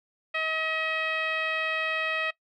10% pulse tone with low-pass filter, 637 Hz, D#5, 41 cents sharp, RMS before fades -29 dBFS, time 0.34-2.31 s, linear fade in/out 10 ms, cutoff 2500 Hz, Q 2.1, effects noise-tail reverb RT60 0.1 s tail -20 dB re dry

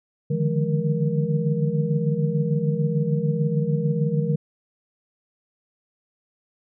sine tone cluster, 145.9 / 152.6 / 170.6 / 209.1 / 471.1 Hz, D3 / D#3 / F3 / G#3 / A#4, -11 / -33 / -40 / +12 / +18 cents, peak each -27 / -23 / -26 / -29 / -28 dBFS, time 0.3-4.36 s, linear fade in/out 10 ms, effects none

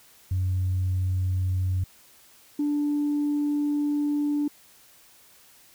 sine tone pair in turn, 92.5 / 292.8 Hz, F#2 / D4, 0 / -5 cents, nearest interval octave + minor sixth, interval 1995 cents, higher second, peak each -21 dBFS, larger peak neither, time 0.31-1.84 / 2.59-4.48 s, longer second, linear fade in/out 5 ms, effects tanh soft clip ceiling -19 dBFS + white hiss -55 dBFS RMS until 5.74 s

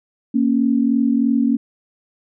sine tone pair together, 233 / 276.1 Hz, A#3 / C#4, -1 / -7 cents, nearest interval minor third, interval 294 cents, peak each -16 / -17 dBFS, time 0.34-1.57 s, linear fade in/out 10 ms, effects none

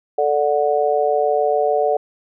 sine chord, D major, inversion second, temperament just, 440.5 / 587.3 / 734.2 Hz, A4 / D5 / F#5, +2 / 0 / -14 cents, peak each -19 dBFS, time 0.18-1.97 s, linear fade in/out 5 ms, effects none

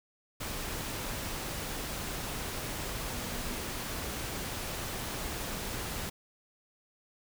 sine tone in noise, 243.4 Hz, B3, 25 cents flat, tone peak -45 dBFS, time 3.12-3.56 s, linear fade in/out 10 ms, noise pink, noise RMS -37 dBFS, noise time 0.4-6.1 s, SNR -11 dB, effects none

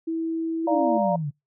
sine tone, 326.5 Hz, E4, 17 cents flat, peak -24 dBFS, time 0.07-0.98 s, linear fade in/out 10 ms
sine exponential sweep, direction down, 349.2 to 137.9 Hz, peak -25 dBFS, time 0.64-1.31 s, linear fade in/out 20 ms
sine chord, Bb major, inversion first, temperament equal, 587.3 / 698.5 / 932.3 Hz, D5 / F5 / Bb5, 0 / 0 / 0 cents, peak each -23 / -25 / -27 dBFS, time 0.67-1.16 s, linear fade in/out 5 ms
effects noise-tail reverb RT60 0.2 s tail -26 dB re dry

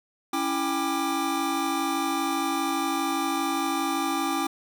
square tone cluster, 279 / 331.5 / 792 / 1186 Hz, C#4 / E4 / G5 / D6, +11 / +10 / +18 / +17 cents, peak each -31 dBFS, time 0.33-4.47 s, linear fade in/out 5 ms, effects none

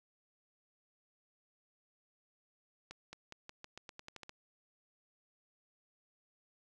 accelerating click train, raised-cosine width 0.2 ms, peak -30 dBFS, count 12, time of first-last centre 2.91-4.294 s, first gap 220 ms, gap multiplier 0.88, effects none

